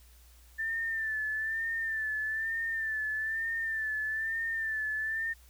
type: tone with vibrato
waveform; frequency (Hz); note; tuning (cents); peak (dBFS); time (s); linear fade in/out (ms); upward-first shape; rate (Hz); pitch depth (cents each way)
sine; 1775; A6; +15; -30; 0.58-5.34; 20; sine; 1.1; 46
effects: added 60 Hz sine -55 dBFS peak until 5.49 s + white hiss -62 dBFS RMS until 5.49 s